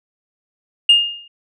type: tone with exponential decay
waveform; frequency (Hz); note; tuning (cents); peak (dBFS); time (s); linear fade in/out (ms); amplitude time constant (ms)
sine; 2830; F7; +22; -3; 0.89-1.28; 5; 84
effects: tanh soft clip ceiling -3 dBFS